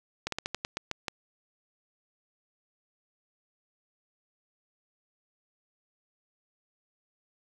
slowing click train, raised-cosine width 0.2 ms, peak -14 dBFS, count 9, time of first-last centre 0.27-1.082 s, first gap 53 ms, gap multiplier 1.18, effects none

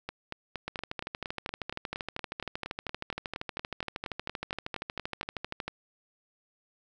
two click trains, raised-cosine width 0.3 ms, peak -18 / -19 dBFS, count 65 / 23, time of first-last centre 0.68-5.68 / 0.09-5.23 s, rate 12.8 / 4.28 Hz, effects none

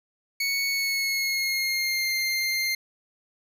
25% pulse tone with pitch glide, 2218 to 2103 Hz, C#7 to C7, 0 to +8 cents, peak -20 dBFS, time 0.4-2.75 s, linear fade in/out 5 ms, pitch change -92 cents, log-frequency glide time 0.67-2.12 s, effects none

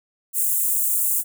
white high-pass noise, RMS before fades -21 dBFS, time 0.33-1.24 s, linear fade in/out 50 ms, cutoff 7500 Hz, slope 48 dB/octave, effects none

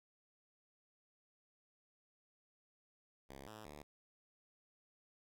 5% pulse tone with pitch steps, 68.3 / 108.2 / 73.9 Hz, C#2 / A2 / D2, -25 / -29 / +11 cents, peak -40 dBFS, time 3.29-3.83 s, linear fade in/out 10 ms, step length 180 ms, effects none

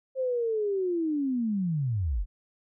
sine linear sweep, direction down, 532 to 35.9 Hz, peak -25 dBFS, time 0.15-2.26 s, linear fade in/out 50 ms, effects none

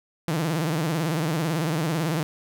sawtooth tone with vibrato, 159.7 Hz, D#3, 45 cents sharp, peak -19 dBFS, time 0.28-2.23 s, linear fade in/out 0 ms, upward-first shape sine, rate 18 Hz, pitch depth 140 cents each way, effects none

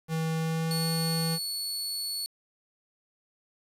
square tone with pitch glide, 161.1 to 163.44 Hz, E3 to E3, -39 to -14 cents, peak -28 dBFS, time 0.08-1.39 s, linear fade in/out 50 ms, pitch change +25 cents, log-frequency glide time 0.35-0.88 s
sawtooth tone, 4416 Hz, C#8, 7 cents flat, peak -28 dBFS, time 0.71-2.26 s, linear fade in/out 0 ms
effects resampled to 32000 Hz + 9-bit

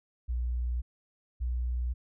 sine tone pair in turn, 60.5 / 61.03 Hz, B1 / B1, -35 / -20 cents, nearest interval unison, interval 15 cents, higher second, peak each -28 dBFS, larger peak neither, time 0.28-0.82 / 1.4-1.94 s, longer neither, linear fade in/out 20 ms, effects none

